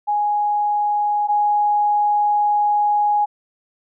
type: tone pair in turn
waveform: sine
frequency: 830.6 / 830.6 Hz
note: G#5 / G#5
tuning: 0 / 0 cents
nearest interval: unison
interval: 0 cents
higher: neither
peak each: -16 / -14 dBFS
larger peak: second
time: 0.07-1.28 / 1.28-3.26 s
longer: second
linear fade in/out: 20 ms
effects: none